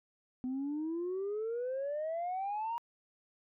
sine exponential sweep, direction up, 250 to 953 Hz, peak -32 dBFS, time 0.44-2.78 s, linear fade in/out 0 ms, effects tanh soft clip ceiling -31 dBFS

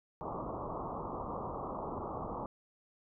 white low-pass noise, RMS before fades -40 dBFS, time 0.21-2.46 s, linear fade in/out 0 ms, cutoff 1200 Hz, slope 96 dB/octave, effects none

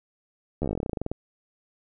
slowing click train, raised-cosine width 2 ms, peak -15 dBFS, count 19, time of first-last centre 0.62-1.116 s, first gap 12 ms, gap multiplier 1.09, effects none

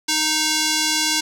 square tone with band-pass filter, 310.5 Hz, D#4, 3 cents flat, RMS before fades -20 dBFS, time 0.08-1.21 s, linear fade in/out 10 ms, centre 5500 Hz, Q 1.2, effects none

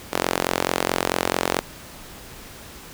sawtooth tone with high-pass filter, 44.57 Hz, F1, 36 cents sharp, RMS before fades -24 dBFS, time 0.12-1.61 s, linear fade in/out 20 ms, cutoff 430 Hz, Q 0.83, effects pink hiss -41 dBFS RMS until 2.93 s

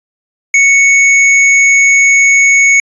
square tone, 2217 Hz, C#7, in tune, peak -5 dBFS, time 0.54-2.8 s, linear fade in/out 2 ms, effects resampled to 22050 Hz

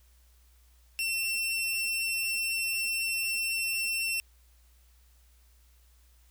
sawtooth tone, 2702 Hz, E7, 42 cents sharp, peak -25 dBFS, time 0.99-4.2 s, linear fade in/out 0 ms, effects added 60 Hz sine -58 dBFS peak until 6.3 s + white hiss -67 dBFS RMS until 6.3 s

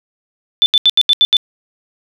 sine tone bursts, 3520 Hz, A7, in tune, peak -6 dBFS, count 7, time 0.62-1.368 s, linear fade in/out 0 ms, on 40 ms, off 78 ms, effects none

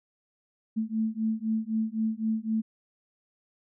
sine beating tone pair, 218.8 / 222.7 Hz, A3 / A3, -9 / +21 cents, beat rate 3.9 Hz, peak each -29 / -29 dBFS, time 0.76-2.62 s, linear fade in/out 20 ms, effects none

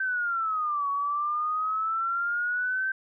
sine exponential two-way sweep, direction down then up, 1558 to 1119 to 1558 Hz, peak -25 dBFS, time 0-2.92 s, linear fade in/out 5 ms, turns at 0.89 s, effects none

